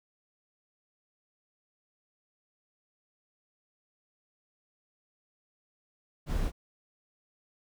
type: noise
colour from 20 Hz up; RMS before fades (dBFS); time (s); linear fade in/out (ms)
brown; -30; 6.26-6.52; 50
effects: none